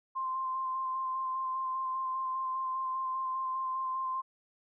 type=tone with vibrato; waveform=sine; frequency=1046.5 Hz; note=C6; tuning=in tune; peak=-31 dBFS; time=0.15-4.22 s; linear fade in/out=20 ms; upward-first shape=square; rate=5 Hz; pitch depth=12 cents each way; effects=none